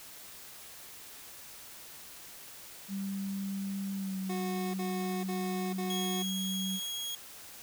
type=tone with pitch glide; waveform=sine; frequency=196 to 189.65 Hz; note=G3 to F#3; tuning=0 to +43 cents; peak=-33 dBFS; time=2.88-6.8 s; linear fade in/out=50 ms; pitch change=-57 cents; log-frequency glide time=3.96-4.18 s
type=tone bursts; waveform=25% pulse; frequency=366.2 Hz; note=F#4; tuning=18 cents flat; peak=-32 dBFS; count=4; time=4.29-6.228 s; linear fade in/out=10 ms; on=450 ms; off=46 ms
type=tone; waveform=sawtooth; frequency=3299 Hz; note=G#7; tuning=12 cents flat; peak=-32 dBFS; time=5.9-7.15 s; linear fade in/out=2 ms
effects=white hiss -49 dBFS RMS until 7.62 s